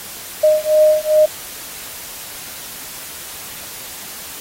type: beating tone pair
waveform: sine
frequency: 614 / 616.5 Hz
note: D#5 / D#5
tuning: -23 / -16 cents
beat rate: 2.5 Hz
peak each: -13 dBFS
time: 0.43-1.26 s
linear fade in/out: 10 ms
effects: white hiss -32 dBFS RMS until 4.4 s + AAC 48 kbps